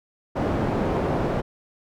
white low-pass noise, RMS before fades -24 dBFS, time 0.35-1.42 s, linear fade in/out 20 ms, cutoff 550 Hz, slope 12 dB/octave, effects none

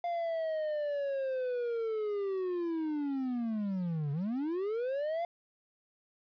triangle linear two-way sweep, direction down then up, 698.5 to 138.59 to 698.5 Hz, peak -29 dBFS, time 0.04-5.25 s, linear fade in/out 2 ms, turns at 4.12 s, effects resampled to 11025 Hz + 11-bit

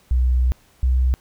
sine tone pair in turn, 62.5 / 63.59 Hz, B1 / C2, +21 / -49 cents, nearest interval unison, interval 30 cents, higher second, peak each -14 dBFS, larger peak neither, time 0.11-0.52 / 0.83-1.14 s, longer first, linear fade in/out 0 ms, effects pink hiss -56 dBFS RMS until 1.2 s

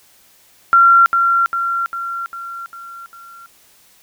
sine tone with echo, 1372 Hz, F6, 31 cents flat, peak -6 dBFS, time 0.73-1.06 s, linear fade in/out 0 ms, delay 400 ms, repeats 6, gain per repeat -5 dB, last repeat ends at 3.46 s, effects white hiss -51 dBFS RMS until 4.02 s

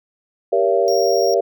sine chord, G diminished seventh, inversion none, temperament just, 392 / 470.4 / 564.5 / 677.4 Hz, G4 / Bb4 / Db5 / Fb5, 0 / +16 / +31 / +47 cents, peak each -19 dBFS, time 0.52-1.41 s, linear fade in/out 10 ms
square tone, 5588 Hz, F8, in tune, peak -26 dBFS, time 0.88-1.34 s, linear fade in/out 0 ms
effects none

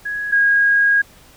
sine tone pair in turn, 1666 / 1637.4 Hz, G#6 / G#6, +5 / -25 cents, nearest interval unison, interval 30 cents, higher first, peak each -21 / -11 dBFS, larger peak second, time 0.05-0.32 / 0.32-1.02 s, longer second, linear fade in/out 10 ms, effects pink hiss -47 dBFS RMS until 1.36 s

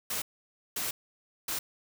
white noise bursts at uneven times, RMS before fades -33 dBFS, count 3, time 0.1-0.22 / 0.76-0.91 / 1.48-1.59 s, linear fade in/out 5 ms, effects none

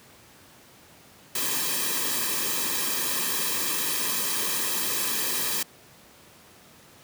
white noise with comb filter, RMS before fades -27 dBFS, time 1.35-5.63 s, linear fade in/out 5 ms, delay 1.4 ms, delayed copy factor -0.75, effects pink hiss -52 dBFS RMS until 7.03 s + high-pass 100 Hz 12 dB/octave

